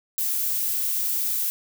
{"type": "noise", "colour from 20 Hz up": "violet", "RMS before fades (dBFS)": -25, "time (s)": [0.18, 1.5], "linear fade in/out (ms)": 0, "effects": []}